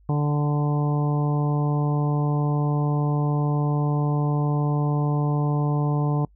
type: harmonic tone with a mistuned harmonic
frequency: 146.83 Hz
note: D3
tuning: in tune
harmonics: 1 / 2 / 3 / 4 / 5 / 6 / 7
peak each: -20 / -29 / -32 / -37 / -34 / -36 / -37 dBFS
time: 0.09-6.25 s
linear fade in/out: 2 ms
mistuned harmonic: 5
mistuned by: +16 cents
effects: noise-tail reverb RT60 0.1 s tail -26 dB re dry + added 50 Hz sine -52 dBFS peak until 6.35 s